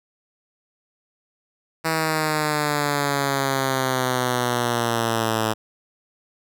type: exponential sweep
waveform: 5% pulse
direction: down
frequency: 162.1 to 109.3 Hz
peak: -9 dBFS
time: 1.84-5.54 s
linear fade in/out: 20 ms
effects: none